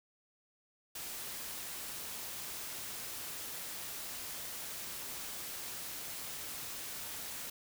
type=noise; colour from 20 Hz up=white; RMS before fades=-43 dBFS; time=0.95-7.5 s; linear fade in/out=5 ms; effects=none